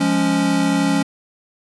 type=chord; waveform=square; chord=Db major; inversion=first; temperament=equal; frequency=174.61 / 207.7 / 277.2 Hz; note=F3 / Ab3 / Db4; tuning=0 / 0 / 0 cents; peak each=-22 / -23 / -18 dBFS; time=0-1.03 s; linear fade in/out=10 ms; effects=resampled to 24000 Hz